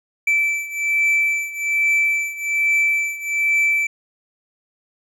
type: beating tone pair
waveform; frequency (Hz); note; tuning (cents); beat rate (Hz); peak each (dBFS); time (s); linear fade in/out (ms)
triangle; 2323 / 2324.2; D7 / D7; -20 / -19; 1.2; -17 / -20; 0.27-3.87; 5
effects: none